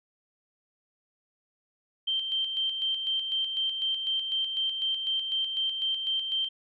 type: tone with tremolo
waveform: sine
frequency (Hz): 3136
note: G7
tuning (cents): 0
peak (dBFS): -25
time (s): 2.07-6.49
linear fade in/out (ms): 10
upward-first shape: square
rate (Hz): 4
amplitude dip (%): 45
effects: none